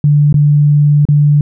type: tone with dropouts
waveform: sine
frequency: 146.83 Hz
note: D3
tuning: in tune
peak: -5 dBFS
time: 0.04-1.41 s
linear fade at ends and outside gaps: 2 ms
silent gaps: 0.327-0.342 / 1.053-1.087 s
effects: none